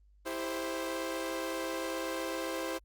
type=chord; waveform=sawtooth; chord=C major; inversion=first; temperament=equal with one note detuned; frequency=329.6 / 397.2 / 523.3 Hz; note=E4 / G4 / C5; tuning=0 / +23 / 0 cents; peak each=-34 / -38 / -33 dBFS; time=0.25-2.79 s; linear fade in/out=20 ms; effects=added 50 Hz sine -59 dBFS peak until 2.84 s + Opus 24 kbps